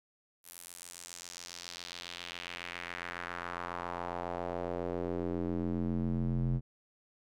square tone with band-pass filter sweep, 43.65 Hz, F1, in tune, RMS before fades -37 dBFS, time 0.43-6.61 s, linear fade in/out 50 ms, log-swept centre 12000 to 140 Hz, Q 1.8, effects none

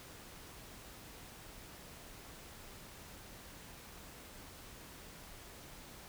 silence, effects pink hiss -53 dBFS RMS until 6.08 s

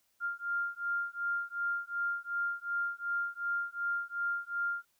sine beating tone pair, 1396.9 / 1399.6 Hz, F6 / F6, 0 / +3 cents, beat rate 2.7 Hz, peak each -35 / -35 dBFS, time 0.2-4.85 s, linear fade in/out 50 ms, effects white hiss -74 dBFS RMS until 4.99 s

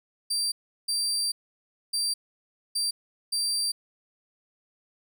30% pulse tone bursts at uneven times, 4699 Hz, D8, in tune, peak -22 dBFS, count 5, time 0.3-0.52 / 0.88-1.32 / 1.93-2.14 / 2.75-2.91 / 3.32-3.72 s, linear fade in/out 10 ms, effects none

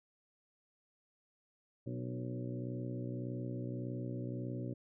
harmonic tone with a mistuned harmonic, 61.74 Hz, B1, in tune, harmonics 2 / 3 / 4 / 5 / 6 / 7 / 8 / 9, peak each -40 / -48 / -45 / -46 / -48 / -60 / -54 / -51 dBFS, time 1.86-4.74 s, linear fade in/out 10 ms, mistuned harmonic 5, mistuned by -28 cents, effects none

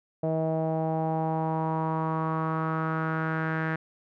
sawtooth tone with low-pass filter sweep, 159.8 Hz, D#3, 47 cents sharp, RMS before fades -28 dBFS, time 0.23-3.76 s, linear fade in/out 5 ms, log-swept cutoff 620 to 1700 Hz, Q 4.5, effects none

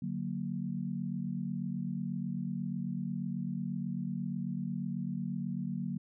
sine chord, D augmented, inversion none, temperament equal, 146.83 / 185 / 233.1 Hz, D3 / F#3 / A#3, 0 / 0 / 0 cents, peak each -39 / -36 / -38 dBFS, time 0.02-5.98 s, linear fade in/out 5 ms, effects none

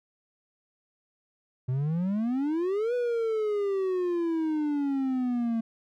triangle exponential two-way sweep, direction up then down, 123.47 to 495.2 to 224.8 Hz, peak -23 dBFS, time 1.68-5.61 s, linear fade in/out 10 ms, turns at 2.94 s, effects none

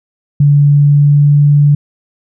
sine tone with pitch glide, 144.2 to 145.37 Hz, D3 to D3, -31 to -17 cents, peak -4 dBFS, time 0.4-1.75 s, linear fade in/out 5 ms, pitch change +14 cents, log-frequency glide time 0.66-1.39 s, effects none

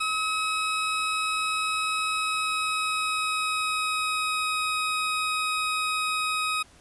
20% pulse tone with pitch glide, 1278 to 1261.1 Hz, D#6 to D#6, +46 to +23 cents, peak -20 dBFS, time 0-6.63 s, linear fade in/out 10 ms, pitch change -23 cents, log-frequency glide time 2.09-4.6 s, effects pink hiss -55 dBFS RMS until 6.8 s + resampled to 24000 Hz

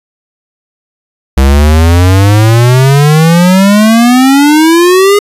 square exponential sweep, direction up, 65.41 to 415.3 Hz, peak -3 dBFS, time 1.37-5.19 s, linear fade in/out 5 ms, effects resampled to 32000 Hz

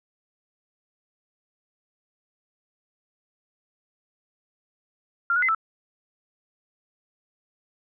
sine tone with pitch steps, 1387 / 1459 / 2052 / 1320 Hz, F6 / F#6 / C7 / E6, -12 / -25 / -34 / +2 cents, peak -19 dBFS, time 5.3-5.548 s, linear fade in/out 2 ms, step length 62 ms, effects none

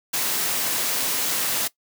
white noise, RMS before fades -24 dBFS, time 0.13-1.68 s, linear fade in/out 10 ms, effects noise-tail reverb RT60 0.1 s tail -19 dB re dry + high-pass 150 Hz 12 dB/octave

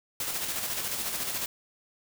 white noise with tremolo, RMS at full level -31 dBFS, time 0.2-1.46 s, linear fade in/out 2 ms, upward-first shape square, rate 14 Hz, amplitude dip 35%, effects none

